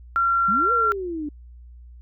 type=tone; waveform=sine; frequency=1370 Hz; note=F6; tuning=34 cents flat; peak=-17 dBFS; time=0.16-0.92 s; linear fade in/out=0 ms
type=exponential two-way sweep; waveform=sine; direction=up then down; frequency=177.9 to 493.9 to 287.9 Hz; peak=-26 dBFS; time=0.48-1.29 s; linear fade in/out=5 ms; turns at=0.72 s
effects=added 60 Hz sine -41 dBFS peak until 2.01 s